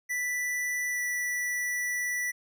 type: tone with pitch glide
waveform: square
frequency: 1975 to 1963.6 Hz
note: B6 to B6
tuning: 0 to -10 cents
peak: -29 dBFS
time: 0.09-2.32 s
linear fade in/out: 20 ms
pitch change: -10 cents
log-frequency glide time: 0.9-0.99 s
effects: none